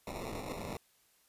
violet noise with sample-and-hold, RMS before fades -41 dBFS, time 0.07-0.77 s, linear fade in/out 2 ms, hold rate 1575 Hz, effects white hiss -69 dBFS RMS until 1.28 s + resampled to 32000 Hz

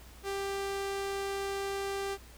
sawtooth tone with low-pass filter, 394.3 Hz, G4, 10 cents sharp, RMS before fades -35 dBFS, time 0.23-2.18 s, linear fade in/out 50 ms, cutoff 12000 Hz, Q 0.66, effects added 60 Hz sine -52 dBFS peak until 2.37 s + pink hiss -55 dBFS RMS until 2.37 s

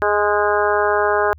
harmonic tone with a mistuned harmonic, 207.7 Hz, G#3, in tune, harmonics 2 / 3 / 4 / 5 / 6 / 7 / 8, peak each -19 / -21 / -22 / -23 / -24 / -24 / -25 dBFS, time 0.02-1.33 s, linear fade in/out 0 ms, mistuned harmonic 8, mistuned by -37 cents, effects added 77 Hz sine -40 dBFS peak until 1.38 s

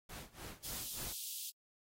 pink noise with tremolo, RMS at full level -48 dBFS, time 0.09-1.13 s, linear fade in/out 5 ms, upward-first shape sine, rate 3.4 Hz, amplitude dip 90%
white high-pass noise, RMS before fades -44 dBFS, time 0.63-1.51 s, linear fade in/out 20 ms, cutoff 2900 Hz, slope 48 dB/octave
effects AAC 48 kbps

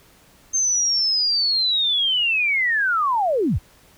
sine linear sweep, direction down, 6350 to 39 Hz, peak -17 dBFS, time 0.53-3.59 s, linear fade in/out 20 ms, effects pink hiss -53 dBFS RMS until 3.97 s

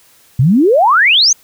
sine exponential sweep, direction up, 116.54 to 6645 Hz, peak -6 dBFS, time 0.39-1.33 s, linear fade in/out 5 ms, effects white hiss -48 dBFS RMS until 1.43 s

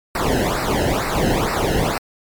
brown noise with flanger, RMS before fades -19 dBFS, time 0.15-1.98 s, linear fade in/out 2 ms, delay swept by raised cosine 0.3 to 0.88 ms, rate 2.2 Hz, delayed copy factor -0.9, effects MP3 96 kbps

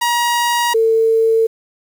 sawtooth / sine tone pair in turn, 952 / 449.3 Hz, A#5 / A4, +36 / +36 cents, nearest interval octave + minor second, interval 1300 cents, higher first, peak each -10 dBFS, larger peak neither, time 0.01-0.74 / 0.74-1.47 s, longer neither, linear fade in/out 10 ms, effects 7-bit

